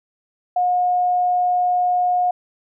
sine tone, 720 Hz, F#5, 47 cents flat, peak -15 dBFS, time 0.56-2.31 s, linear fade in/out 5 ms, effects none

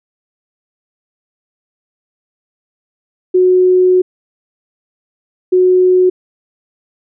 sine tone pair in turn, 366.8 / 366.8 Hz, F#4 / F#4, -15 / -15 cents, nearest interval unison, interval 0 cents, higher neither, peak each -6 dBFS, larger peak neither, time 3.34-4.02 / 5.52-6.1 s, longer first, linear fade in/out 10 ms, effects none

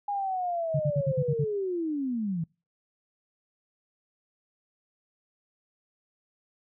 sine linear sweep, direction down, 823 to 155.56 Hz, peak -27 dBFS, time 0.08-2.44 s, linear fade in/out 5 ms
sine tone bursts, 144.1 Hz, D3, 33 cents flat, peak -23 dBFS, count 7, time 0.74-1.445 s, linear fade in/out 10 ms, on 57 ms, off 51 ms
effects noise-tail reverb RT60 0.3 s tail -25 dB re dry

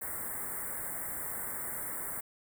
white band-stop noise, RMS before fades -38 dBFS, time 0.01-2.21 s, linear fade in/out 10 ms, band 2100 to 7800 Hz, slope 96 dB/octave, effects none

